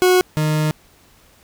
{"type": "tone pair in turn", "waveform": "40% pulse", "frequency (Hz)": [365.8, 153.8], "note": ["F#4", "D#3"], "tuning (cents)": [-20, -20], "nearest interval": "octave + minor third", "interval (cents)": 1500, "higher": "first", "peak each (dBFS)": [-10, -15], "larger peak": "first", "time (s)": [[0.02, 0.21], [0.37, 0.71]], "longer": "second", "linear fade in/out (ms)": 0, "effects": ["pink hiss -52 dBFS RMS until 1.43 s"]}